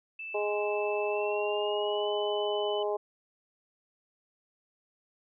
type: tone with pitch glide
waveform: sine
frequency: 2640 to 2998 Hz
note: E7 to F#7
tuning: +2 to +22 cents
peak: -37 dBFS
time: 0.19-2.83 s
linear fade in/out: 5 ms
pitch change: +220 cents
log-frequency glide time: 1.1-2.09 s
type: harmonic tone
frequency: 207.7 Hz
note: G#3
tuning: in tune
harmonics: 2 / 3 / 4 / 5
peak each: -30 / -33 / -36 / -41 dBFS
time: 0.34-2.97 s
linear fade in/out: 10 ms
effects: none